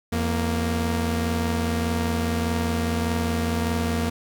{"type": "tone pair together", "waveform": "sawtooth", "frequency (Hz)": [84.93, 233.1], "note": ["F2", "A#3"], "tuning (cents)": [-48, 0], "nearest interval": "octave + perfect fourth", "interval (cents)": 1748, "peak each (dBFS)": -21, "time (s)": [0.12, 4.1], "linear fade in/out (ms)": 10, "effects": []}